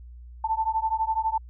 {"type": "beating tone pair", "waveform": "sine", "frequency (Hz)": [880, 892], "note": ["A5", "A5"], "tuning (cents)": [0, 23], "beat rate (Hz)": 12, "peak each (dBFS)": -26, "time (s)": [0.44, 1.38], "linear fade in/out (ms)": 5, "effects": ["added 60 Hz sine -41 dBFS peak until 1.49 s"]}